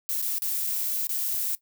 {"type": "noise with dropouts", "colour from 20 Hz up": "violet", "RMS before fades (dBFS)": -28, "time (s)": [0.09, 1.55], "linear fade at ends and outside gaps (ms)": 0, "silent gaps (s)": [[0.215, 0.224], [0.384, 0.42], [0.667, 0.671], [1.069, 1.093]], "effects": ["noise-tail reverb RT60 0.1 s tail -18 dB re dry"]}